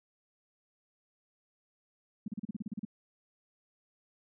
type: tone bursts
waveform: sine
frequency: 210.9 Hz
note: G#3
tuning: 27 cents sharp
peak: -33 dBFS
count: 11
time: 2.26-2.851 s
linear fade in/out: 5 ms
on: 21 ms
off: 36 ms
effects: none